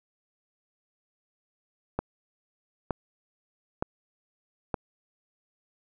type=click train; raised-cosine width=1 ms; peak=-13 dBFS; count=4; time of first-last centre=1.99-4.742 s; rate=1.09 Hz; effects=none